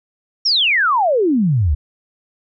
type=exponential sweep; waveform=sine; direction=down; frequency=5720 to 66 Hz; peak=-12 dBFS; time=0.45-1.75 s; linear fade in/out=10 ms; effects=none